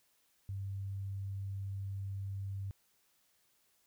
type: tone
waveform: sine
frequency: 98 Hz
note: G2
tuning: in tune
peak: -37 dBFS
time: 0.49-2.71 s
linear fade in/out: 0 ms
effects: white hiss -73 dBFS RMS until 3.86 s